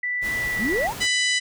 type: tone with pitch glide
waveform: sine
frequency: 1975.5 to 1959.6 Hz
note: B6 to B6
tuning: 0 to -14 cents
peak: -23 dBFS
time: 0.03-0.87 s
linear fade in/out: 5 ms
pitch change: -14 cents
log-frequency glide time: 0.33-0.64 s
type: noise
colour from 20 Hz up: pink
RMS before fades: -34 dBFS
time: 0.21-1.08 s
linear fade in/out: 50 ms
type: exponential sweep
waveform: sine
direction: up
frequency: 180.5 to 1046.5 Hz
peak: -22 dBFS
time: 0.58-0.94 s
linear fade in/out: 50 ms
type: harmonic tone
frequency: 994 Hz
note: B5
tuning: 11 cents sharp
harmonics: 2 / 3 / 4 / 5 / 6 / 7 / 8 / 9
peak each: -22 / -26 / -28 / -30 / -32 / -33 / -34 / -35 dBFS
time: 1-1.4 s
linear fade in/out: 20 ms
effects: none